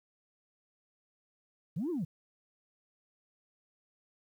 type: linear two-way sweep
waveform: sine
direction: up then down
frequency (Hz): 135.2 to 370 to 135.2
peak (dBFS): -30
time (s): 1.76-2.05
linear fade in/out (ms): 10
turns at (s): 1.9
effects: tanh soft clip ceiling -28 dBFS + 11-bit